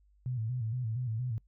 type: tone with vibrato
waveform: sine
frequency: 118.2 Hz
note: A#2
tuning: 24 cents sharp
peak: -31 dBFS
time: 0.26-1.38 s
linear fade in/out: 0 ms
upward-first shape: square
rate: 4.3 Hz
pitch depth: 110 cents each way
effects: noise-tail reverb RT60 0.1 s tail -24 dB re dry + added 50 Hz sine -62 dBFS peak until 1.47 s